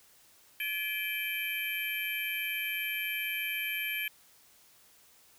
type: tone cluster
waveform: sine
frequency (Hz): 1711 / 2348 / 2531 / 3106 / 11610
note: A6 / D7 / D#7 / G7 / F#9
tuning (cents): -49 / -1 / +29 / -17 / -34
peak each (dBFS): -39 / -34 / -40 / -39 / -40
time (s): 0.6-4.08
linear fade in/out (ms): 2
effects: tanh soft clip ceiling -21 dBFS + white hiss -61 dBFS RMS until 5.38 s